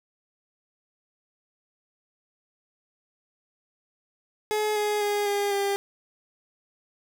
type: tone with pitch steps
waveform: 30% pulse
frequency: 425.1 / 418.5 / 412 / 405.7 / 399.4 Hz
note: G#4 / G#4 / G#4 / G#4 / G4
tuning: +40 / +13 / -14 / -41 / +32 cents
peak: -21 dBFS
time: 4.51-5.76 s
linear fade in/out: 0 ms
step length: 250 ms
effects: none